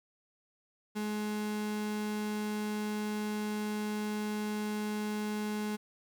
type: tone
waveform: 35% pulse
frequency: 211.1 Hz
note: G#3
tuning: 29 cents sharp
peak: -31 dBFS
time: 0.95-5.77 s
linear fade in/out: 20 ms
effects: 11-bit